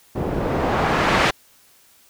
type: noise with low-pass filter sweep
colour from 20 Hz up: white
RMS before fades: -20 dBFS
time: 0.15-1.31 s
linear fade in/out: 10 ms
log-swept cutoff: 370 to 2200 Hz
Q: 0.71
effects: white hiss -54 dBFS RMS until 2.09 s